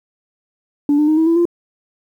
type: tone with pitch steps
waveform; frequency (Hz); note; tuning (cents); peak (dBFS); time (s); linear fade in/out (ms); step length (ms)
sine; 289.6 / 299.8 / 310.4 / 321.3 / 332.7 / 344.4; D4 / D4 / D#4 / E4 / E4 / F4; -24 / +36 / -4 / -44 / +16 / -24; -9; 0.89-1.454; 2; 94
effects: tanh soft clip ceiling -8 dBFS + 8-bit